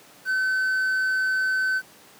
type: tone with quantisation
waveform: triangle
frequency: 1525 Hz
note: G6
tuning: 48 cents flat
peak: -19 dBFS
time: 0.25-1.82 s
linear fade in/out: 50 ms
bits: 8
effects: pink hiss -50 dBFS RMS until 2.19 s + high-pass 200 Hz 12 dB/octave